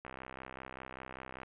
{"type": "click train", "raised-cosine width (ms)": 0.5, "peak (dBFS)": -29, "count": 91, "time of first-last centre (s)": [0.05, 1.432], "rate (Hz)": 65.1, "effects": ["resampled to 8000 Hz", "11-bit"]}